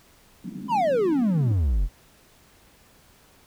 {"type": "band-pass noise", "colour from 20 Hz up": "white", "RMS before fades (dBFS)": -35, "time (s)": [0.44, 1.52], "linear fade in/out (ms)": 2, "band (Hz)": [160, 280], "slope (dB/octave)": 48}
{"type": "exponential sweep", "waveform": "triangle", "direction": "down", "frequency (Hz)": [1039, 38.72], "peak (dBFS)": -17, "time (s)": [0.68, 1.89], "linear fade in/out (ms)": 50}
{"effects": ["pink hiss -56 dBFS RMS until 3.46 s"]}